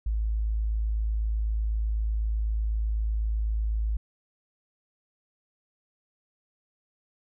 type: tone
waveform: sine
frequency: 54 Hz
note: A1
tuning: 32 cents flat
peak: -24 dBFS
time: 0.06-3.97 s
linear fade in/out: 5 ms
effects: none